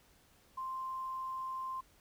sine tone with quantisation, 1046.5 Hz, C6, in tune, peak -37 dBFS, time 0.57-1.81 s, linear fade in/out 10 ms, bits 11, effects pink hiss -66 dBFS RMS until 2 s

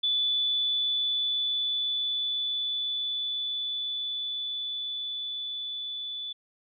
sine tone with level ramp, 3474 Hz, A7, 23 cents flat, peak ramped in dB -23 to -33 dBFS, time 0.03-6.33 s, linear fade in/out 10 ms, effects none

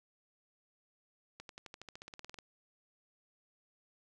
accelerating click train, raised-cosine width 0.2 ms, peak -30 dBFS, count 16, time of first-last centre 1.4-2.388 s, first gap 92 ms, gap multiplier 0.95, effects none

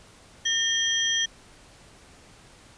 sine tone cluster, 1822 / 3213 / 5900 Hz, A#6 / G7 / F#8, -40 / +42 / -6 cents, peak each -28 / -24 / -29 dBFS, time 0.45-1.26 s, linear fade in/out 10 ms, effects pink hiss -52 dBFS RMS until 2.77 s + resampled to 22050 Hz

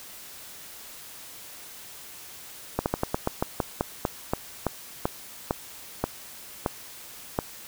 slowing click train, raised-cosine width 1 ms, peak -9 dBFS, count 17, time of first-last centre 2.79-7.389 s, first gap 69 ms, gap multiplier 1.17, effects white hiss -44 dBFS RMS until 7.67 s

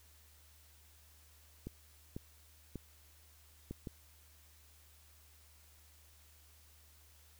clicks, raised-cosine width 3 ms, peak -29 dBFS, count 5, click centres 1.67 / 2.165 / 2.757 / 3.71 / 3.872 s, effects added 75 Hz sine -63 dBFS peak until 7.39 s + white hiss -65 dBFS RMS until 7.39 s

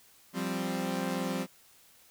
sawtooth chord, F suspended second, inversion none, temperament equal, 174.61 / 196 / 261.6 Hz, F3 / G3 / C4, 0 / 0 / 0 cents, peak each -32 / -31 / -31 dBFS, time 0.33-1.47 s, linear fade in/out 50 ms, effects white hiss -60 dBFS RMS until 2.1 s

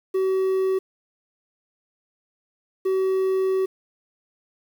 triangle tone pair in turn, 379.6 / 379.6 Hz, F#4 / F#4, +44 / +44 cents, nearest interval unison, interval 0 cents, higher neither, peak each -17 dBFS, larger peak neither, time 0.14-0.79 / 2.85-3.66 s, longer second, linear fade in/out 10 ms, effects 8-bit

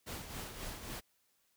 pink noise with tremolo, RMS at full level -42 dBFS, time 0.06-1.01 s, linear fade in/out 20 ms, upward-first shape triangle, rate 3.7 Hz, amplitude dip 60%, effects white hiss -75 dBFS RMS until 1.56 s

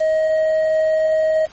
triangle tone with quantisation, 630 Hz, D#5, 21 cents sharp, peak -12 dBFS, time 0-1.46 s, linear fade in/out 10 ms, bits 6, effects pink hiss -46 dBFS RMS until 1.52 s + MP3 32 kbps

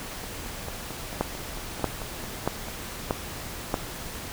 two click trains, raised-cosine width 1 ms, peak -9 / -22 dBFS, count 5 / 12, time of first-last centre 1.21-3.742 / 0.24-2.684 s, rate 1.58 / 4.5 Hz, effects pink hiss -37 dBFS RMS until 4.32 s

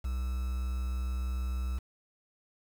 triangle tone with quantisation, 63.3 Hz, B1, 43 cents sharp, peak -28 dBFS, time 0.04-1.79 s, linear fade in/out 10 ms, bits 8, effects none

